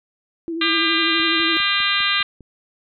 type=tone with vibrato; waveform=sine; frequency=329.6 Hz; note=E4; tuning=in tune; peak=-23 dBFS; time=0.48-1.57 s; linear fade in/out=0 ms; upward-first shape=sine; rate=12 Hz; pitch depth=42 cents each way
type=harmonic tone; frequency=400 Hz; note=G4; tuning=35 cents sharp; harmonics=3 / 4 / 5 / 6 / 7 / 8 / 9 / 10; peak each=-25 / -25 / -25 / -25 / -25 / -25 / -25 / -25 dBFS; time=0.61-2.23 s; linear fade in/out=5 ms
type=click train; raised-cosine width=3 ms; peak=-30 dBFS; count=7; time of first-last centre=1.2-2.407 s; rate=4.97 Hz
effects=none